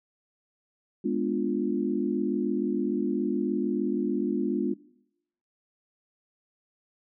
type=chord; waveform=sine; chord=G# diminished seventh; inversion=none; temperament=equal with one note detuned; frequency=207.7 / 246.9 / 293.7 / 350.6 Hz; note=G#3 / B3 / D4 / F4; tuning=0 / 0 / 0 / +7 cents; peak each=-30 dBFS; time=1.04-4.74 s; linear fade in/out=10 ms; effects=noise-tail reverb RT60 0.8 s tail -21 dB re dry